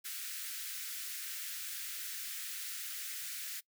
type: high-pass noise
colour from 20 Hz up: white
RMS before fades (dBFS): -42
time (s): 0.04-3.61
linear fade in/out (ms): 20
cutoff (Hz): 1400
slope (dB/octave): 48
effects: noise-tail reverb RT60 0.1 s tail -22 dB re dry